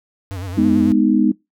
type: tone with vibrato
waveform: square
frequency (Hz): 93.3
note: F#2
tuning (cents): +15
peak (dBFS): -26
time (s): 0.31-0.92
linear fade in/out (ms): 0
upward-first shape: sine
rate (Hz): 9.1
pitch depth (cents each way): 110
type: chord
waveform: sine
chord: G# minor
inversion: none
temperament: just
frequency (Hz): 207.7 / 249.2 / 311.5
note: G#3 / B3 / D#4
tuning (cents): 0 / +16 / +2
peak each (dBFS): -16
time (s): 0.57-1.32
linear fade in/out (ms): 10
effects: noise-tail reverb RT60 0.2 s tail -22 dB re dry